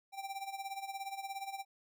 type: tone with tremolo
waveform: square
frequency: 784 Hz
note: G5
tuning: in tune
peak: -38 dBFS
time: 0.12-1.65 s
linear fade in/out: 50 ms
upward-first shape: sine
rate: 17 Hz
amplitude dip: 75%
effects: none